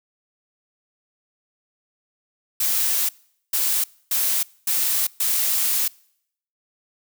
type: noise bursts at uneven times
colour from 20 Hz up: blue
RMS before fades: -21 dBFS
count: 5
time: 2.6-3.09 / 3.53-3.84 / 4.11-4.43 / 4.67-5.07 / 5.2-5.88 s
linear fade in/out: 5 ms
effects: noise-tail reverb RT60 0.7 s tail -25 dB re dry